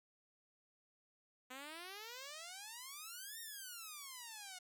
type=exponential two-way sweep; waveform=5% pulse; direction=up then down; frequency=250 to 1864.7 to 716 Hz; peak=-37 dBFS; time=1.5-4.59 s; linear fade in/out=10 ms; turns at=3.4 s; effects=none